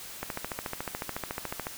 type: click train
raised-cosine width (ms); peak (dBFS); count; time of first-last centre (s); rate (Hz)
0.5; -17; 21; 0.23-1.669; 13.9
effects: white hiss -43 dBFS RMS until 1.77 s